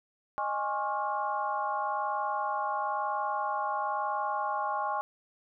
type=tone cluster; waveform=sine; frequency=617 / 825 / 1079 / 1140 / 1410 Hz; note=D#5 / G#5 / C#6 / C#6 / F6; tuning=-15 / -12 / -47 / +48 / +16 cents; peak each=-38 / -32 / -33 / -39 / -40 dBFS; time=0.38-5.01 s; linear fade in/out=0 ms; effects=none